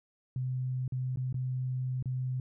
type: tone with dropouts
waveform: sine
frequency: 128.2 Hz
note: C3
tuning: 35 cents flat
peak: -30 dBFS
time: 0.36-2.4 s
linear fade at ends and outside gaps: 2 ms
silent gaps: 0.879-0.922 / 1.16-1.172 / 1.327-1.343 / 2.026-2.057 s
effects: none